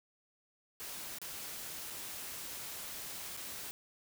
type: noise with dropouts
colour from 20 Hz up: white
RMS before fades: -44 dBFS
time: 0.8-3.71 s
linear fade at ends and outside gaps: 0 ms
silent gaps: 1.185-1.216 / 1.901-1.905 / 3.367-3.373 s
effects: none